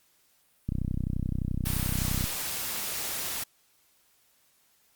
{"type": "click train", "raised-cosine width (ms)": 5, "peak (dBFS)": -17, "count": 50, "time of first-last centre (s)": [0.69, 2.241], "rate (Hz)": 31.6}
{"type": "noise", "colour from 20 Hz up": "white", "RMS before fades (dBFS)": -33, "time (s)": [1.65, 3.44], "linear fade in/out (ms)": 10}
{"effects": ["white hiss -66 dBFS RMS until 4.95 s", "Opus 48 kbps"]}